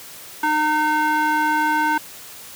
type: tone with band-pass filter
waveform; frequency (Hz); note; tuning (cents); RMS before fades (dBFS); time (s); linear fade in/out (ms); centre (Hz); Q
square; 305.7; D#4; -30; -19; 0.43-1.98; 5; 1200; 8.1
effects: white hiss -39 dBFS RMS until 2.55 s + high-pass 60 Hz 12 dB/octave